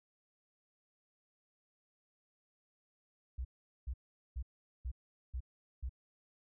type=tone bursts; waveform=sine; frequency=62.8 Hz; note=B1; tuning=30 cents sharp; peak=-36 dBFS; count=6; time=3.38-5.894 s; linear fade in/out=10 ms; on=69 ms; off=420 ms; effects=none